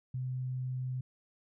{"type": "tone", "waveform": "sine", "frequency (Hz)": 128.1, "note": "C3", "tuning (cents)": -36, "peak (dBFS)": -33, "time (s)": [0.14, 1.01], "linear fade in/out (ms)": 5, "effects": []}